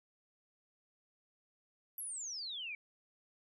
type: exponential sweep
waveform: sine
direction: down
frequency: 11840 to 2267 Hz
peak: -40 dBFS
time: 1.98-2.75 s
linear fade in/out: 2 ms
effects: none